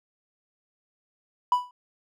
triangle tone with exponential decay, 987.8 Hz, B5, in tune, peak -12 dBFS, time 1.52-1.71 s, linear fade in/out 2 ms, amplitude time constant 41 ms, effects tanh soft clip ceiling -12 dBFS

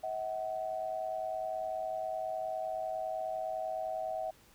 sine tone pair together, 641.1 / 751 Hz, E5 / F#5, -48 / +26 cents, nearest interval minor third, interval 274 cents, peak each -36 / -37 dBFS, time 0.03-4.31 s, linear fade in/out 10 ms, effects pink hiss -62 dBFS RMS until 4.54 s

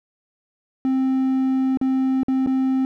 triangle tone with dropouts, 263 Hz, C4, 9 cents sharp, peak -15 dBFS, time 0.85-2.85 s, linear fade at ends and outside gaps 1 ms, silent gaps 1.773-1.813 / 2.233-2.283 / 2.463-2.472 s, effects none

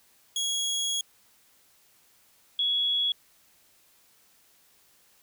25% pulse / sine tone pair in turn, 3322 / 3357 Hz, G#7 / G#7, 0 / +18 cents, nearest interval unison, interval 18 cents, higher second, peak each -23 dBFS, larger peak neither, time 0.36-1.01 / 2.59-3.12 s, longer first, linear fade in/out 2 ms, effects white hiss -62 dBFS RMS until 5.22 s

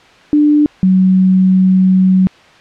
sine tone pair in turn, 297 / 187.1 Hz, D4 / F#3, +20 / +20 cents, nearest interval minor sixth, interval 800 cents, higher first, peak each -6 dBFS, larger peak neither, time 0.33-0.66 / 0.83-2.27 s, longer second, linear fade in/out 0 ms, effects white hiss -42 dBFS RMS until 2.6 s + low-pass 3000 Hz 12 dB/octave

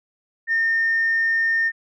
sine tone, 1820 Hz, A#6, 42 cents flat, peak -16 dBFS, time 0.47-1.72 s, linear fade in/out 50 ms, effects tanh soft clip ceiling -13 dBFS

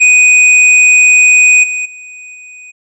square tone with level steps, 2489 Hz, D#7, in tune, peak -4 / -15 / -29 / -31 dBFS, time 0-2.72 s, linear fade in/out 20 ms, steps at 1.63 / 1.85 / 2.34 s, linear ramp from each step 10 ms, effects resampled to 22050 Hz

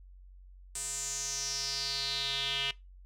square tone with band-pass filter sweep, 138.59 Hz, C#3, in tune, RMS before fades -35 dBFS, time 0.75-2.71 s, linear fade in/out 2 ms, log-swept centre 8300 to 3000 Hz, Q 5.3, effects noise-tail reverb RT60 0.2 s tail -20 dB re dry + added 46 Hz sine -50 dBFS peak until 3.05 s

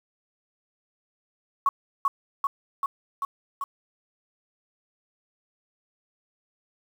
sine tone with echo, 1108.7 Hz, C#6, in tune, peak -17 dBFS, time 1.66-1.69 s, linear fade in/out 2 ms, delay 390 ms, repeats 5, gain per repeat -2 dB, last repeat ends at 3.64 s, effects 8-bit

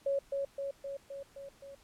sine tone with echo, 554.4 Hz, C#5, in tune, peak -28 dBFS, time 0.06-0.19 s, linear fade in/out 5 ms, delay 260 ms, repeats 6, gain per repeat -3 dB, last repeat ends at 1.75 s, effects pink hiss -63 dBFS RMS until 1.83 s + low-pass 12000 Hz 12 dB/octave

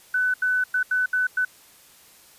sine tone bursts at uneven times, 1500 Hz, F#6, 23 cents sharp, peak -19 dBFS, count 6, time 0.14-0.34 / 0.42-0.64 / 0.74-0.83 / 0.91-1.06 / 1.13-1.27 / 1.37-1.45 s, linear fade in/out 5 ms, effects white hiss -52 dBFS RMS until 2.38 s + resampled to 32000 Hz

